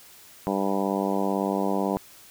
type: harmonic tone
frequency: 98 Hz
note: G2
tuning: in tune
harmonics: 2 / 3 / 4 / 5 / 6 / 7 / 8 / 9 / 10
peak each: -28 / -30 / -31 / -32 / -33 / -33 / -34 / -35 / -35 dBFS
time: 0.47-1.97 s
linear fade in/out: 0 ms
effects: white hiss -50 dBFS RMS until 2.3 s